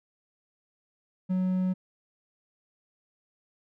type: tone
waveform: triangle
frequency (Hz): 185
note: F#3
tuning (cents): 0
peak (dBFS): -22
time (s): 1.29-1.74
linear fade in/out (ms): 20
effects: none